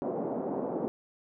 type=band-pass noise; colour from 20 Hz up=pink; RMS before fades=-33 dBFS; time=0.02-0.88 s; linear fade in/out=0 ms; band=210 to 730 Hz; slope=24 dB/octave; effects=none